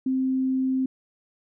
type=tone; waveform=sine; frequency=261.6 Hz; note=C4; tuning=in tune; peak=-21 dBFS; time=0.06-0.86 s; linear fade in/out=5 ms; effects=none